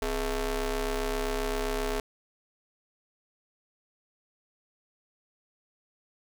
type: ring-modulated tone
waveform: sawtooth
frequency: 225.8 Hz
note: A3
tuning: 45 cents sharp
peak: -21 dBFS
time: 0.02-2 s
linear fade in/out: 2 ms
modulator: 192 Hz
effects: none